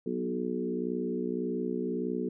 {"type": "harmonic tone with a mistuned harmonic", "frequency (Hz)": 61.74, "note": "B1", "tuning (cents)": 0, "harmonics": [3, 4, 5, 6, 7], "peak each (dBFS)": [-37, -34, -39, -35, -36], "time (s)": [0.06, 2.29], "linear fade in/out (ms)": 5, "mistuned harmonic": 4, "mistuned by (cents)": -17, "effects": []}